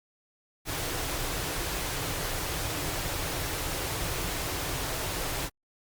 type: band-stop noise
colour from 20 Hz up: pink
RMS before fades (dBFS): -32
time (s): 0.65-5.5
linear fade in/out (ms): 50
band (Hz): 180 to 260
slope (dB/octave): 96
effects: Opus 48 kbps